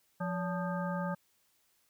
harmonic tone with a mistuned harmonic, 175.9 Hz, F3, 13 cents sharp, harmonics 1 / 3 / 5 / 7 / 9, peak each -34 / -39 / -41 / -42 / -44 dBFS, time 0.2-1.15 s, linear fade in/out 10 ms, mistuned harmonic 3, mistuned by +130 cents, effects white hiss -72 dBFS RMS until 1.89 s

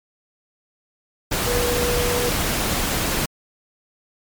sine tone in noise, 485.6 Hz, B4, 29 cents flat, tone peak -22 dBFS, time 1.46-2.3 s, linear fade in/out 10 ms, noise pink, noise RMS -22 dBFS, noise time 1.31-3.26 s, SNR -3 dB, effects MP3 96 kbps

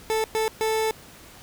30% pulse tone bursts at uneven times, 440 Hz, A4, in tune, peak -19 dBFS, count 3, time 0.1-0.24 / 0.35-0.48 / 0.61-0.91 s, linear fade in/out 0 ms, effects pink hiss -47 dBFS RMS until 1.42 s

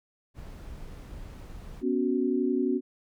brown noise, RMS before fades -42 dBFS, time 0.34-1.84 s, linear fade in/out 50 ms
sine chord, B suspended second, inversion none, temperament equal with one note detuned, 246.9 / 278.3 / 370 Hz, B3 / C#4 / F#4, 0 / +7 / 0 cents, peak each -28 dBFS, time 1.81-2.81 s, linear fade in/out 50 ms
effects none

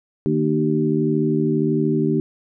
harmonic tone with a mistuned harmonic, 77.2 Hz, D#2, 13 cents flat, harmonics 2 / 3 / 4 / 5, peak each -22 / -22 / -22 / -22 dBFS, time 0.26-2.2 s, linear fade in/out 0 ms, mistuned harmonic 4, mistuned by -25 cents, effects none

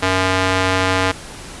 square tone with band-pass filter, 93.5 Hz, F#2, 19 cents sharp, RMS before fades -17 dBFS, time 0.02-1.12 s, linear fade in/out 10 ms, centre 1800 Hz, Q 0.54, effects pink hiss -34 dBFS RMS until 1.6 s + resampled to 24000 Hz

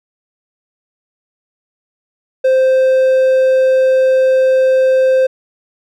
triangle tone, 522 Hz, C5, 4 cents flat, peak -6 dBFS, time 2.44-5.27 s, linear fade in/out 10 ms, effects none

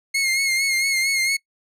sawtooth tone with vibrato, 2152 Hz, C7, 48 cents sharp, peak -15 dBFS, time 0.14-1.37 s, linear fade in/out 10 ms, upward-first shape sine, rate 4.4 Hz, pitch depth 44 cents each way, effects noise-tail reverb RT60 0.1 s tail -23 dB re dry + low-pass 12000 Hz 12 dB/octave

